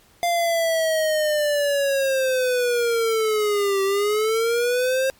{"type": "linear two-way sweep", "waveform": "square", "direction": "down then up", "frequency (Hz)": [697, 387.2, 535], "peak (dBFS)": -19, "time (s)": [0.23, 5.1], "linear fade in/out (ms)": 0, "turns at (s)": 3.83, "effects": ["pink hiss -55 dBFS RMS until 5.19 s", "MP3 96 kbps"]}